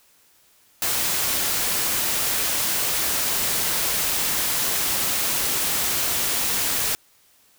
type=noise; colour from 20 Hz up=white; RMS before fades=-23 dBFS; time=0.82-6.95 s; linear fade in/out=0 ms; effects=white hiss -58 dBFS RMS until 7.58 s